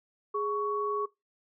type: tone pair together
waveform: sine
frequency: 415.3 / 1117.1 Hz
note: G#4 / C#6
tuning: 0 / +13 cents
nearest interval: octave + perfect fourth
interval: 1713 cents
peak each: -31 / -30 dBFS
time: 0.34-1.06 s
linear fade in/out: 10 ms
effects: noise-tail reverb RT60 0.2 s tail -21 dB re dry